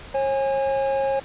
triangle tone pair together, 541.9 / 823 Hz, C#5 / G#5, -39 / -16 cents, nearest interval perfect fifth, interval 723 cents, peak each -19 / -24 dBFS, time 0.14-1.2 s, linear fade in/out 10 ms, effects pink hiss -41 dBFS RMS until 1.24 s + resampled to 8000 Hz

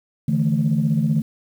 sine chord, D suspended second, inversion none, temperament equal with one note detuned, 146.83 / 162.45 / 220 Hz, D3 / E3 / A3, 0 / -25 / 0 cents, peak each -20 dBFS, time 0.28-1.22 s, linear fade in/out 5 ms, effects tanh soft clip ceiling -9 dBFS + 8-bit

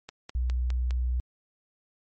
click train, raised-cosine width 0.2 ms, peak -22 dBFS, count 5, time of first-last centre 0.09-0.908 s, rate 4.89 Hz
sine tone, 61.74 Hz, B1, in tune, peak -24 dBFS, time 0.35-1.2 s, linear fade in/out 0 ms
effects MP3 32 kbps

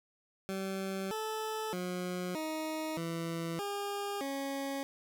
20% pulse tone with pitch steps, 192.3 / 436.4 / 180.3 / 313.9 / 166.4 / 404.3 / 275.1 Hz, G3 / A4 / F#3 / D#4 / E3 / G#4 / C#4, -33 / -14 / -45 / +15 / +17 / -46 / -13 cents, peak -30 dBFS, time 0.49-4.83 s, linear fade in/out 0 ms, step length 620 ms, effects none

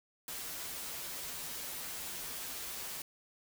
white noise with comb filter, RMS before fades -42 dBFS, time 0.28-3.02 s, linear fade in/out 2 ms, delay 9.7 ms, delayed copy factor -0.6, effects none

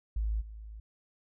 sine tone with level steps, 53.8 Hz, A1, 38 cents flat, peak -28 / -42 dBFS, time 0.16-0.8 s, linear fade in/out 5 ms, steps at 0.4 s, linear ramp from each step 20 ms, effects none

